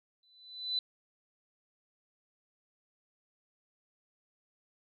sine tone with exponential growth, 4000 Hz, B7, 21 cents sharp, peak -27 dBFS, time 0.23-0.79 s, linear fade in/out 2 ms, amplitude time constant 120 ms, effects none

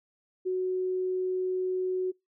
sine tone, 370 Hz, F#4, in tune, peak -26 dBFS, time 0.45-2.12 s, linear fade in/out 20 ms, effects noise-tail reverb RT60 0.2 s tail -25 dB re dry

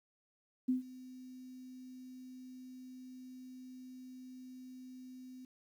sine tone with ADSR envelope, 255.2 Hz, C4, 43 cents flat, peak -27 dBFS, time 0.68-5.45 s, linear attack 12 ms, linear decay 130 ms, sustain -21 dB, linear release 3 ms, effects 11-bit

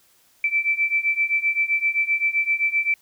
sine beating tone pair, 2323 / 2330.7 Hz, D7 / D7, -20 / -14 cents, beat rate 7.7 Hz, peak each -23 / -21 dBFS, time 0.44-2.94 s, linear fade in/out 2 ms, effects white hiss -59 dBFS RMS until 3.01 s

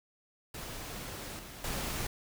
pink noise with level steps, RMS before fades -42 / -47 / -36 dBFS, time 0.54-2.07 s, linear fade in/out 5 ms, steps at 1.39 / 1.64 s, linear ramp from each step 2 ms, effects none

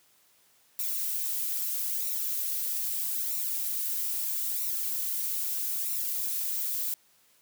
violet noise with flanger, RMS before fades -31 dBFS, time 0.79-6.94 s, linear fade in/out 0 ms, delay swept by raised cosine 0.61 to 4.41 ms, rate 0.78 Hz, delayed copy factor -0.6, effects white hiss -64 dBFS RMS until 7.41 s + high-pass 80 Hz 12 dB/octave

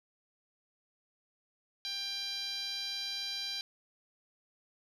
10% pulse tone with band-pass filter, 793 Hz, G5, 20 cents sharp, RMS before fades -38 dBFS, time 1.85-3.61 s, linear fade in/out 0 ms, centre 4400 Hz, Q 2.8, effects none

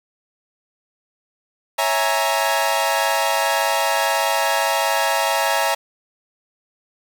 sawtooth chord, A# half-diminished seventh, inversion first, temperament equal, 554.4 / 659.3 / 830.6 / 932.3 Hz, C#5 / E5 / G#5 / A#5, 0 / 0 / 0 / 0 cents, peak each -21 / -19 / -19 / -18 dBFS, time 1.78-5.75 s, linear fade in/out 10 ms, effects 7-bit

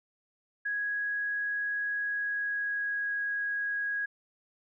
sine tone with pitch glide, 1661.2 to 1651.6 Hz, G#6 to G#6, 0 to -10 cents, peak -29 dBFS, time 0.65-4.06 s, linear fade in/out 10 ms, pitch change -10 cents, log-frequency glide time 1.93-3.17 s, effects none

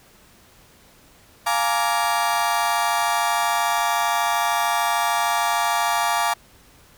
35% pulse chord, Bb dominant seventh, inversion second, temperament just, 699.2 / 839.1 / 932.3 / 1165.4 Hz, F5 / Ab5 / Bb5 / D6, +2 / +18 / 0 / -14 cents, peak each -23 dBFS, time 1.46-6.34 s, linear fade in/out 10 ms, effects pink hiss -52 dBFS RMS until 6.97 s

